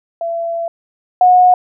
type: tone pair in turn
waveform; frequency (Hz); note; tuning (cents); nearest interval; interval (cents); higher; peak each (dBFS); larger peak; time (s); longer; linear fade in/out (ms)
sine; 673 / 727.5; E5 / F#5; +36 / -29; minor second; 135; second; -17 / -5; second; 0.21-0.68 / 1.21-1.54; first; 2
effects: none